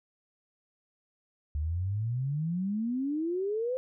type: exponential sweep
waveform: sine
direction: up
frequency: 71.9 to 523.3 Hz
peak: -28 dBFS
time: 1.55-3.77 s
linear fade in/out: 0 ms
effects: none